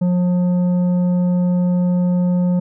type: tone with tanh clipping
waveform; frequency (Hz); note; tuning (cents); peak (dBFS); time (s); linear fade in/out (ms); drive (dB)
triangle; 178.7; F3; +40; -15; 0.01-2.6; 10; 12
effects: none